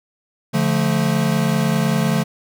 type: chord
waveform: square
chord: D minor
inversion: none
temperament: equal with one note detuned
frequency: 144.56 / 174.61 / 220 Hz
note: D3 / F3 / A3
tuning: -27 / 0 / 0 cents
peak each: -21 dBFS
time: 0.53-2.24 s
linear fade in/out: 20 ms
effects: none